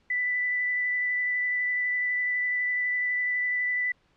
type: tone with vibrato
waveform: sine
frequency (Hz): 1984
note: B6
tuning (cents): +7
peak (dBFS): -24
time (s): 0.1-3.92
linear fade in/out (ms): 5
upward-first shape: sine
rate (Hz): 12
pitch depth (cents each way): 10
effects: pink hiss -66 dBFS RMS until 4.16 s + low-pass 4000 Hz 12 dB/octave